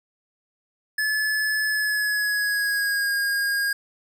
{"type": "tone with pitch glide", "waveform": "square", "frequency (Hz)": [1723, 1626.3], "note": ["A6", "G#6"], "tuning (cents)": [-37, -37], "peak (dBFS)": -22, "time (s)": [0.98, 3.73], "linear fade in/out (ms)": 5, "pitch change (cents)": -100, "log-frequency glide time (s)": [1.66, 3.12], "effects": []}